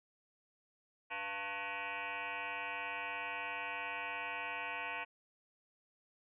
sine tone with frequency modulation, 1700 Hz, G#6, 40 cents sharp, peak -38 dBFS, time 1.1-5.05 s, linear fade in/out 20 ms, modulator 201 Hz, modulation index 5.2, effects none

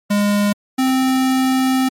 square tone pair in turn, 204.9 / 261 Hz, G#3 / C4, -23 / -4 cents, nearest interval major third, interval 419 cents, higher second, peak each -14 dBFS, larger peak neither, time 0.1-0.53 / 0.78-1.89 s, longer second, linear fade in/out 10 ms, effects MP3 64 kbps

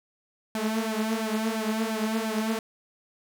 sawtooth tone with flanger, 220 Hz, A3, in tune, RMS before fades -28 dBFS, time 0.55-2.59 s, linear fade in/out 2 ms, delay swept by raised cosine 1.2 to 5.9 ms, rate 2.9 Hz, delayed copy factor +0.75, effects none

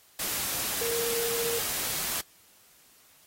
sine tone in noise, 466.2 Hz, A#4, in tune, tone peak -30 dBFS, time 0.81-1.59 s, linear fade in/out 5 ms, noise white, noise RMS -31 dBFS, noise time 0.19-2.21 s, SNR -2 dB, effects white hiss -59 dBFS RMS until 3.26 s + AAC 48 kbps

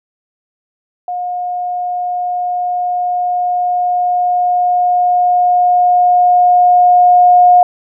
sine tone with level ramp, 717 Hz, F5, 45 cents sharp, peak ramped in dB -17 to -3 dBFS, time 1.08-7.63 s, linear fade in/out 2 ms, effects none

